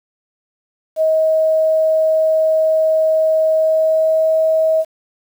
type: tone with pitch glide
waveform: sine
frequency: 634 to 638 Hz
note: D#5 to D#5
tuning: +32 to +43 cents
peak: -11 dBFS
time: 0.96-4.85 s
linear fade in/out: 50 ms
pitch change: +11 cents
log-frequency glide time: 3.55-4.35 s
effects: 7-bit